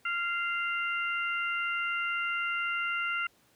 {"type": "harmonic tone", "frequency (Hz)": 694, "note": "F5", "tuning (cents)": -11, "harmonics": [2, 3, 4], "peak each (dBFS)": [-31, -35, -35], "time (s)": [0.05, 3.27], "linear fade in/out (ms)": 5, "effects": ["pink hiss -65 dBFS RMS until 3.55 s", "high-pass 100 Hz 12 dB/octave"]}